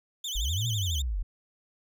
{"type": "tone with vibrato", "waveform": "30% pulse", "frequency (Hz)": 3315, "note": "G#7", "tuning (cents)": -4, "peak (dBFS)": -29, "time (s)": [0.24, 1.02], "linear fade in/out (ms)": 5, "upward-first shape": "sine", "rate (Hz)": 12, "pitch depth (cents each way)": 180}
{"type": "linear two-way sweep", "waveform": "sine", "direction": "up then down", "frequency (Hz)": [37.99, 120.4, 37.99], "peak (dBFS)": -27, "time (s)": [0.35, 1.23], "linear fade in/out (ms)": 10, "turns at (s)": 0.66}
{"effects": []}